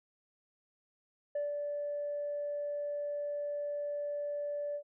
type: tone with ADSR envelope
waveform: sine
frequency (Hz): 582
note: D5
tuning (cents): -16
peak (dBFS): -29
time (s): 1.35-4.83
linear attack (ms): 6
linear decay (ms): 160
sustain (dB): -4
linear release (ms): 78
effects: tanh soft clip ceiling -29 dBFS